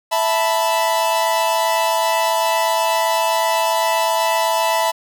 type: chord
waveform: 45% pulse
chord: E suspended fourth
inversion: none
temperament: equal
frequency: 659.3 / 880 / 987.8 Hz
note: E5 / A5 / B5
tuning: 0 / 0 / 0 cents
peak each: -20 dBFS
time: 0.11-4.92 s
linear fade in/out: 20 ms
effects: none